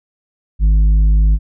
sine tone with tanh clipping, 51.91 Hz, G#1, in tune, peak -9 dBFS, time 0.59-1.39 s, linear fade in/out 50 ms, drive 6 dB, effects none

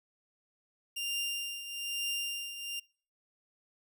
sawtooth tone with tremolo, 2794 Hz, F7, in tune, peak -28 dBFS, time 0.96-2.8 s, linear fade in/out 10 ms, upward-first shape triangle, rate 1.1 Hz, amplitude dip 70%, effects noise-tail reverb RT60 0.5 s tail -26 dB re dry

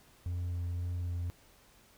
triangle tone with vibrato, 87.7 Hz, F2, 8 cents sharp, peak -30 dBFS, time 0.26-1.3 s, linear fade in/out 0 ms, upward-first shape sine, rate 1.9 Hz, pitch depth 12 cents each way, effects tanh soft clip ceiling -26 dBFS + pink hiss -62 dBFS RMS until 1.97 s

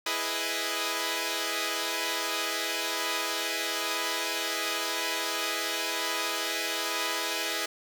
5% pulse chord, E major seventh, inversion none, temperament equal, 329.6 / 415.3 / 493.9 / 622.3 Hz, E4 / G#4 / B4 / D#5, 0 / 0 / 0 / 0 cents, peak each -23 dBFS, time 0.06-7.66 s, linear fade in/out 5 ms, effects none

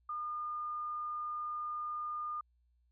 sine tone, 1214 Hz, D#6, 43 cents flat, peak -36 dBFS, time 0.09-2.41 s, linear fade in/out 5 ms, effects added 60 Hz sine -69 dBFS peak until 2.91 s

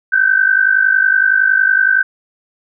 sine tone pair together, 1517.2 / 1568 Hz, F#6 / G6, +43 / 0 cents, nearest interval minor second, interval 57 cents, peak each -12 dBFS, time 0.12-2.03 s, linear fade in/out 10 ms, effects none

